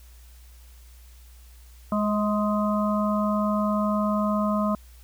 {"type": "harmonic tone with a mistuned harmonic", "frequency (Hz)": 208.5, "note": "G#3", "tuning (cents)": 7, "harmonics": [1, 3, 5, 6], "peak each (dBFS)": [-23, -28, -30, -31], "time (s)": [1.92, 4.75], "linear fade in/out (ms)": 2, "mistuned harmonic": 3, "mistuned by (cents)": 23, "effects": ["added 60 Hz sine -46 dBFS peak until 5.03 s", "white hiss -57 dBFS RMS until 5.03 s"]}